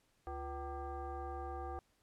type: tone with frequency modulation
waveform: sine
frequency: 349.2 Hz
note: F4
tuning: in tune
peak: -40 dBFS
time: 0.27-1.79 s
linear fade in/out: 0 ms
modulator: 420 Hz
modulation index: 1.7
effects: pink hiss -75 dBFS RMS until 2.02 s + low-pass 12000 Hz 12 dB/octave